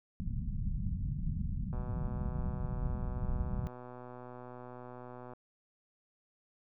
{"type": "low-pass noise", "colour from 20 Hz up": "pink", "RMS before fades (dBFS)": -35, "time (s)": [0.2, 3.67], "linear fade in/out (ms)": 0, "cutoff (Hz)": 210, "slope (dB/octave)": 48}
{"type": "click train", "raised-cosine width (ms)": 1, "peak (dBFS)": -34, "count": 448, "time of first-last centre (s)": [1.73, 5.335], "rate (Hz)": 124}
{"effects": []}